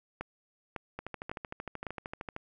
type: two click trains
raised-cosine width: 0.5 ms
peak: -23 / -21 dBFS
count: 19 / 4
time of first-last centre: 0.99-2.364 / 0.21-1.867 s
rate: 13.1 / 1.81 Hz
effects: none